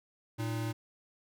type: tone pair together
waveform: square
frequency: 114.4 / 305.4 Hz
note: A#2 / D#4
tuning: -32 / -32 cents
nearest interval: octave + perfect fourth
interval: 1700 cents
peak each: -34 / -40 dBFS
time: 0.38-0.73 s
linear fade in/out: 20 ms
effects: none